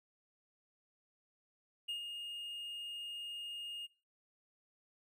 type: tone with ADSR envelope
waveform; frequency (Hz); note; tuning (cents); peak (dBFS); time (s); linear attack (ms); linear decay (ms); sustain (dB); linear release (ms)
triangle; 2843; F7; +30; -35; 1.88-3.87; 12; 110; -6; 20
effects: noise-tail reverb RT60 0.3 s tail -17 dB re dry